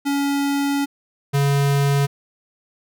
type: tone pair in turn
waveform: square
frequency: 281.4 / 140.7 Hz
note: C#4 / C#3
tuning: +26 / +26 cents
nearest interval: octave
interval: 1200 cents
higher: first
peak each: -19 / -16 dBFS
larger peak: second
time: 0.05-0.86 / 1.33-2.07 s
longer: first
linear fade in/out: 20 ms
effects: none